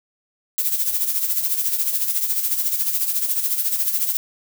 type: noise with tremolo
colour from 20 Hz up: violet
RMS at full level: -19 dBFS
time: 0.58-4.17 s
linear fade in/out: 0 ms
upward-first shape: sine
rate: 14 Hz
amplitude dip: 60%
effects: none